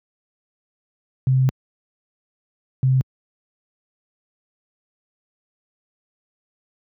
sine tone bursts at uneven times, 130.81 Hz, C3, in tune, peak -13 dBFS, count 2, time 1.27-1.49 / 2.83-3.01 s, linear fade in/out 0 ms, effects high-pass 80 Hz 12 dB/octave

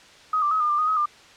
sine tone with pitch steps, 1260 / 1180 / 1275 / 1211 / 1189 / 1241 / 1272 / 1198 Hz, D#6 / D6 / D#6 / D#6 / D6 / D#6 / D#6 / D6, +21 / +8 / +42 / -47 / +21 / -5 / +38 / +34 cents, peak -19 dBFS, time 0.33-1.058 s, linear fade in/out 5 ms, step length 91 ms, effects white hiss -49 dBFS RMS until 1.36 s + low-pass 5000 Hz 12 dB/octave

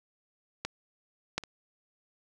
clicks, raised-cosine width 0.2 ms, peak -15 / -12 / -26 dBFS, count 3, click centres 0.65 / 1.38 / 1.437 s, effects none

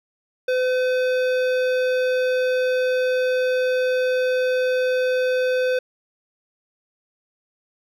sine tone with hard clipping, 508 Hz, B4, 49 cents sharp, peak -20 dBFS, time 0.48-5.79 s, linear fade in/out 5 ms, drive 14 dB, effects none

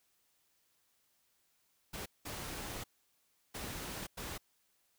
pink noise bursts at uneven times, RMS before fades -43 dBFS, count 4, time 1.93-2.06 / 2.25-2.84 / 3.54-4.07 / 4.17-4.38 s, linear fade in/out 10 ms, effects white hiss -75 dBFS RMS until 4.98 s

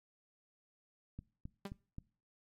click train, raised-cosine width 5 ms, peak -32 dBFS, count 4, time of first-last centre 1.19-1.984 s, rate 3.78 Hz
sawtooth tone with exponential decay, 198.2 Hz, G3, 19 cents sharp, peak -34 dBFS, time 1.65-1.72 s, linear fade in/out 5 ms, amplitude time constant 15 ms
effects noise-tail reverb RT60 0.4 s tail -22 dB re dry + MP3 64 kbps

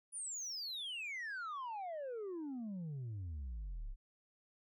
sine exponential sweep, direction down, 9900 to 30.87 Hz, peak -38 dBFS, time 0.12-3.96 s, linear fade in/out 50 ms, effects tanh soft clip ceiling -40 dBFS

